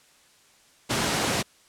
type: high-pass noise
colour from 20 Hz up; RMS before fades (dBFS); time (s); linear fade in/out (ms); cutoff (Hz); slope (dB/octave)
pink; -25; 0.89-1.43; 20; 130; 12
effects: white hiss -58 dBFS RMS until 1.68 s + low-pass 9000 Hz 12 dB/octave